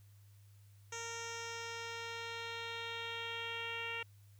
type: tone with low-pass filter sweep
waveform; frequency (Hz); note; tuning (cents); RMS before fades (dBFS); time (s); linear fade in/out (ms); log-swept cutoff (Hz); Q
10% pulse; 461.8; A#4; -16; -43; 0.92-4.03; 5; 6300 to 2800; 3.9
effects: added 101 Hz sine -58 dBFS peak until 4.39 s + white hiss -72 dBFS RMS until 4.39 s